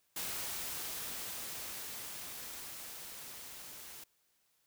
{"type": "noise with level ramp", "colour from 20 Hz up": "white", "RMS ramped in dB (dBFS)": [-39, -50], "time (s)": [0.16, 4.04], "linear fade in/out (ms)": 5, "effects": ["white hiss -75 dBFS RMS until 4.66 s"]}